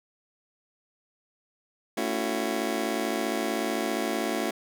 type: chord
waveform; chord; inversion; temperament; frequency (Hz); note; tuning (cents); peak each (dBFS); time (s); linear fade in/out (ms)
25% pulse; F# minor seventh; first; just; 222 / 277.5 / 333 / 370; A3 / C#4 / E4 / F#4; +16 / +2 / +18 / 0; -29; 1.97-4.51; 5
effects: none